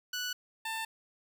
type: tone pair in turn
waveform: 15% pulse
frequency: 1480 / 892 Hz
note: F#6 / A5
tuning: 0 / +23 cents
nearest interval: major sixth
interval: 877 cents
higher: first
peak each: -27 / -28 dBFS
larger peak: first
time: 0.13-0.33 / 0.65-0.85 s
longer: neither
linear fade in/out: 5 ms
effects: none